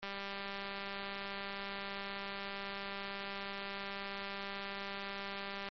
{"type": "click train", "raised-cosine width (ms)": 0.3, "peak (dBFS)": -26, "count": 1121, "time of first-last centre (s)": [0.03, 5.687], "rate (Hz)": 198, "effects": ["MP3 32 kbps"]}